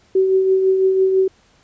sine tone with tremolo, 380 Hz, F#4, 46 cents sharp, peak -10 dBFS, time 0.15-1.28 s, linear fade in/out 5 ms, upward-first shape triangle, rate 6 Hz, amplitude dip 45%, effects pink hiss -55 dBFS RMS until 1.63 s + resampled to 16000 Hz

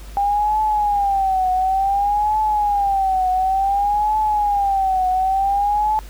sine tone with vibrato, 798 Hz, G5, 31 cents sharp, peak -15 dBFS, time 0.17-5.99 s, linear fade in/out 0 ms, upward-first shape triangle, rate 0.56 Hz, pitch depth 140 cents each way, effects added 50 Hz sine -33 dBFS peak until 6.09 s + pink hiss -44 dBFS RMS until 6.09 s

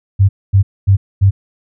sine tone bursts, 98 Hz, G2, in tune, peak -5 dBFS, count 4, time 0.19-1.31 s, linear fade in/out 20 ms, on 100 ms, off 240 ms, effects none

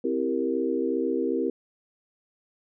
sine chord, C dominant seventh, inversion none, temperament equal, 261.6 / 329.6 / 392 / 466.2 Hz, C4 / E4 / G4 / Bb4, 0 / 0 / 0 / 0 cents, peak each -29 dBFS, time 0.04-1.5 s, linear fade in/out 5 ms, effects none

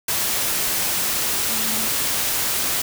sine tone in noise, 220 Hz, A3, in tune, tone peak -33 dBFS, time 1.49-1.88 s, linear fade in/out 5 ms, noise white, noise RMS -22 dBFS, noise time 0.08-2.82 s, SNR -14 dB, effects none

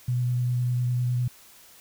sine tone with vibrato, 123.47 Hz, B2, in tune, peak -22 dBFS, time 0.08-1.28 s, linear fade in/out 5 ms, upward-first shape triangle, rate 9.9 Hz, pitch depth 16 cents each way, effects white hiss -52 dBFS RMS until 1.8 s

